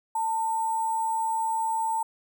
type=tone with sample-and-hold; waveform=sine; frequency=895 Hz; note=A5; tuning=29 cents sharp; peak=-24 dBFS; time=0.15-2.03 s; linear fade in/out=5 ms; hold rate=8820 Hz; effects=none